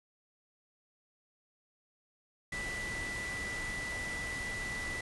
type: tone in noise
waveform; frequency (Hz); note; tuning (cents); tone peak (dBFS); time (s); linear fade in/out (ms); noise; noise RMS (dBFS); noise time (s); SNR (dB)
sine; 1975.5; B6; 0; -37; 2.52-5.01; 5; pink; -42; 2.52-5.01; +2
effects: resampled to 24000 Hz